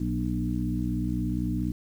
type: harmonic tone with a mistuned harmonic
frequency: 60.5 Hz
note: B1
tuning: 35 cents flat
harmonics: 1 / 2 / 3 / 4 / 5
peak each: -32 / -32 / -32 / -32 / -32 dBFS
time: 0-1.72 s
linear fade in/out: 5 ms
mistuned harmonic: 3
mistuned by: +34 cents
effects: 9-bit